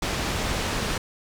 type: low-pass noise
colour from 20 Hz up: pink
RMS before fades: -27 dBFS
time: 0.02-0.98 s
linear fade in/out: 5 ms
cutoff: 6800 Hz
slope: 12 dB/octave
effects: none